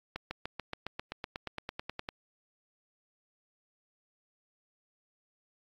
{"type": "accelerating click train", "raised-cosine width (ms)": 0.3, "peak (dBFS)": -20, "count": 17, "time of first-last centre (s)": [0.16, 2.089], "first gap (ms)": 150, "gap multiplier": 0.97, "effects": ["AAC 64 kbps"]}